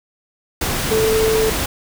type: tone in noise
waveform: sine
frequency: 440 Hz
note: A4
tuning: in tune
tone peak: -14 dBFS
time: 0.91-1.5 s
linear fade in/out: 5 ms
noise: pink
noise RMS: -21 dBFS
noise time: 0.61-1.66 s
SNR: +4 dB
effects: none